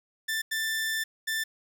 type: tone bursts at uneven times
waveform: sawtooth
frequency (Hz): 1773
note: A6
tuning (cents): +13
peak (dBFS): -24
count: 3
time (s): 0.28-0.42 / 0.51-1.04 / 1.27-1.44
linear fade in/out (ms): 10
effects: 9-bit